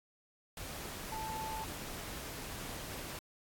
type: tone in noise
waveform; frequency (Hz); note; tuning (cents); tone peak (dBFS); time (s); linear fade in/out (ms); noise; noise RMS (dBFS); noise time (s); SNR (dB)
sine; 879; A5; -2; -39; 1.12-1.64; 2; pink; -44; 0.57-3.19; +2
effects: AAC 64 kbps